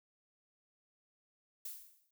violet noise with exponential decay, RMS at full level -41 dBFS, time 1.65-2.11 s, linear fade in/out 5 ms, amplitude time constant 99 ms, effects none

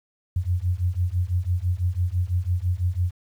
sine beating tone pair, 86.6 / 92.6 Hz, F2 / F#2, -14 / +2 cents, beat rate 6 Hz, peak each -24 dBFS, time 0.36-3.11 s, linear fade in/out 5 ms, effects 9-bit

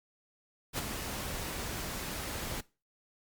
pink noise with ADSR envelope, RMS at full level -32 dBFS, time 0.73-2.61 s, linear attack 52 ms, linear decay 18 ms, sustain -6 dB, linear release 10 ms, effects noise-tail reverb RT60 0.3 s tail -21 dB re dry + Opus 48 kbps

